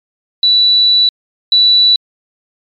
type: tone pair in turn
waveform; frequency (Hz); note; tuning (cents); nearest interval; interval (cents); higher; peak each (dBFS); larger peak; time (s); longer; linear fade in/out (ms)
sine; 3952 / 3952; B7 / B7; 0 / 0; unison; 0; neither; -6 / -5; second; 0.43-1.09 / 1.52-1.96; first; 2
effects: MP3 96 kbps